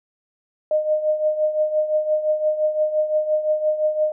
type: tone with tremolo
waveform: sine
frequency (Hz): 614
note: D#5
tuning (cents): -23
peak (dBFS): -14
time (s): 0.71-4.12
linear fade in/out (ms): 2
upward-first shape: triangle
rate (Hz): 5.8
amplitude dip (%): 75
effects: none